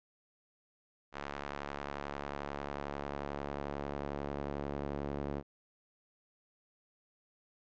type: tone with band-pass filter sweep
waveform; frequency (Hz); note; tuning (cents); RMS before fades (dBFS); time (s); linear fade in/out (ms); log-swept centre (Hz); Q
sawtooth; 71.2; C#2; +47; -40; 1.12-5.43; 50; 1300 to 410; 0.79
effects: resampled to 16000 Hz